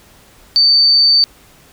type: tone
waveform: sine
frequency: 4572 Hz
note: D8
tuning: 47 cents flat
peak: -7 dBFS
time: 0.56-1.24 s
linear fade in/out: 0 ms
effects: pink hiss -46 dBFS RMS until 1.72 s